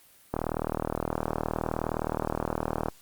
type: click train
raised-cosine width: 1 ms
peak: -13 dBFS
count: 101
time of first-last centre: 0.34-2.885 s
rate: 39.3 Hz
effects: white hiss -57 dBFS RMS until 3.01 s + Opus 32 kbps